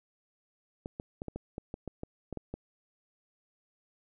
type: clicks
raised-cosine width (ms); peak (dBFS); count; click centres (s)
2; -24; 12; 0.859 / 0.999 / 1.219 / 1.283 / 1.36 / 1.581 / 1.741 / 1.877 / 2.034 / 2.327 / 2.373 / 2.54
effects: none